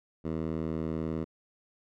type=tone with band-pass filter; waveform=10% pulse; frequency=80.1 Hz; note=E2; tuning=49 cents flat; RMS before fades=-33 dBFS; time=0.24-1.25 s; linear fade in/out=20 ms; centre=250 Hz; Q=0.61; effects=none